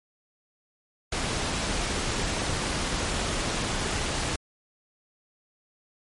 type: noise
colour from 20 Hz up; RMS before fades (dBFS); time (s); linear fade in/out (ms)
pink; -28; 1.12-4.36; 5
effects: low-pass 9000 Hz 12 dB/octave + MP3 48 kbps